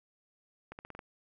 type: accelerating click train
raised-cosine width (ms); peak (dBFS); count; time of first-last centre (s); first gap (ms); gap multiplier
0.5; -29; 6; 0.72-0.992; 69; 0.88
effects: none